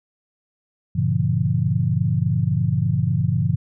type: chord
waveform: sine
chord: G diminished seventh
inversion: none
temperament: just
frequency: 98 / 117.6 / 141.12 / 169.34 Hz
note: G2 / Bb2 / Db3 / Fb3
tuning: 0 / +16 / +31 / +47 cents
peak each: -24 / -22 / -22 / -23 dBFS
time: 0.95-3.56 s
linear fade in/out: 10 ms
effects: none